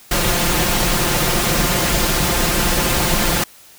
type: noise with comb filter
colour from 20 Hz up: pink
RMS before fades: -17 dBFS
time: 0.11-3.44 s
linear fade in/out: 5 ms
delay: 5.7 ms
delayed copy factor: +0.6
effects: white hiss -45 dBFS RMS until 3.78 s